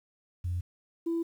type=tone pair in turn; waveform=sine; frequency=88.4 / 333.8 Hz; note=F2 / E4; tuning=+22 / +22 cents; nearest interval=octave + major seventh; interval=2300 cents; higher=second; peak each=-28 / -26 dBFS; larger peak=second; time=0.44-0.61 / 1.06-1.23 s; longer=neither; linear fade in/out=10 ms; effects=tanh soft clip ceiling -24 dBFS + 10-bit